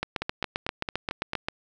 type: two click trains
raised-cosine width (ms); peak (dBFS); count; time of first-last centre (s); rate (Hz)
0.3; -11 / -13; 12 / 6; 0.03-1.485 / 0.22-1.334; 7.56 / 4.49
effects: none